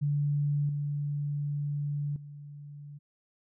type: tone with level steps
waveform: sine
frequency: 145.1 Hz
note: D3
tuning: 21 cents flat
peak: -25 / -29 / -42 dBFS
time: 0.01-2.99 s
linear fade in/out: 20 ms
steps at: 0.69 / 2.16 s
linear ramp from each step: 2 ms
effects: none